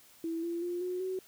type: tone with pitch steps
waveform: sine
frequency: 329.6 / 340.2 / 351.2 / 362.6 / 374.3 Hz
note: E4 / F4 / F4 / F#4 / F#4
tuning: 0 / -45 / +10 / -35 / +20 cents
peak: -32 dBFS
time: 0.24-1.19 s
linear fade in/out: 2 ms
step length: 190 ms
effects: white hiss -59 dBFS RMS until 1.27 s